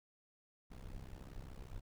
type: noise with amplitude modulation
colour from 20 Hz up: brown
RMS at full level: -45 dBFS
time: 0.7-1.81 s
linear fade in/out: 20 ms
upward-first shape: sine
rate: 65.2 Hz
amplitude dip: 95%
effects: none